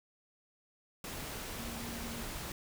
sine tone in noise, 233.1 Hz, A#3, in tune, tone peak -44 dBFS, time 1.59-2.23 s, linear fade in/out 2 ms, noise pink, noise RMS -42 dBFS, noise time 1.04-2.52 s, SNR -5 dB, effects none

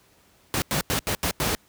pink noise bursts at uneven times, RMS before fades -24 dBFS, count 6, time 0.54-0.62 / 0.71-0.81 / 0.9-0.99 / 1.07-1.15 / 1.23-1.31 / 1.4-1.55 s, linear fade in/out 0 ms, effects pink hiss -59 dBFS RMS until 1.68 s + high-pass 60 Hz 12 dB/octave

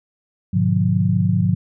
sine chord, G# diminished seventh, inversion none, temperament just, 103.83 / 124.59 / 149.51 / 179.41 Hz, G#2 / B2 / D3 / F3, 0 / +16 / +31 / +47 cents, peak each -19 / -23 / -22 / -18 dBFS, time 0.53-1.55 s, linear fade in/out 10 ms, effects none

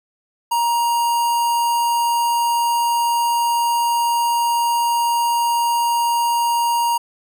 square tone with notch filter, 942 Hz, A#5, 18 cents sharp, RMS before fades -18 dBFS, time 0.51-6.98 s, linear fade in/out 10 ms, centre 3600 Hz, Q 1.5, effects none

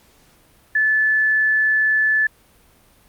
sine tone, 1738 Hz, A6, 22 cents flat, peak -14 dBFS, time 0.75-2.27 s, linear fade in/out 5 ms, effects pink hiss -54 dBFS RMS until 3.08 s + Opus 48 kbps

